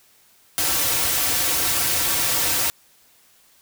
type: noise with comb filter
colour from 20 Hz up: white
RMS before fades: -21 dBFS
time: 0.58-2.7 s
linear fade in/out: 0 ms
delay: 4.8 ms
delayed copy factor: -0.7
effects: white hiss -56 dBFS RMS until 3.61 s